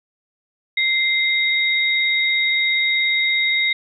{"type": "tone pair together", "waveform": "sine", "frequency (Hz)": [2093, 3755], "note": ["C7", "A#7"], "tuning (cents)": [0, 12], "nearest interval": "minor seventh", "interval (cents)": 1012, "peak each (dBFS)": [-17, -21], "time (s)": [0.77, 3.73], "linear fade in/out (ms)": 5, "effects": []}